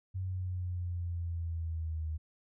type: linear sweep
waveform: sine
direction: down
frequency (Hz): 94 to 77.78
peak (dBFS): -33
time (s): 0.14-2.18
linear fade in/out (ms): 20
effects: none